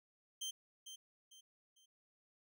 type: tone with echo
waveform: 25% pulse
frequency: 3136 Hz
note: G7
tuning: in tune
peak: -37 dBFS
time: 0.41-0.51 s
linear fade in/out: 10 ms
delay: 450 ms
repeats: 3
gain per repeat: -9 dB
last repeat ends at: 1.86 s
effects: none